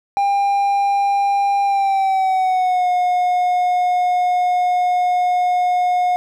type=tone with pitch glide; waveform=triangle; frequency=800 to 721 Hz; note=G5 to F#5; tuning=+35 to -45 cents; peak=-12 dBFS; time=0.17-6.16 s; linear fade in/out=0 ms; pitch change=-180 cents; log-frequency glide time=1.64-2.89 s; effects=none